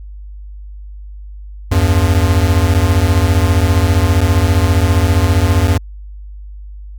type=beating tone pair; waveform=square; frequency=80.8 / 95.8 Hz; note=E2 / G2; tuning=-34 / -39 cents; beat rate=15 Hz; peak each=-13 dBFS; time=1.71-5.78 s; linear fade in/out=10 ms; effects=added 50 Hz sine -28 dBFS peak until 6.98 s